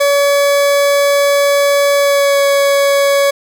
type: tone with pitch glide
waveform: 40% pulse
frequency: 567 to 560.8 Hz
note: C#5 to C#5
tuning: +39 to +20 cents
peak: -8 dBFS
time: 0-3.31 s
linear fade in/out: 10 ms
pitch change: -19 cents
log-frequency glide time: 1.96-2.41 s
effects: none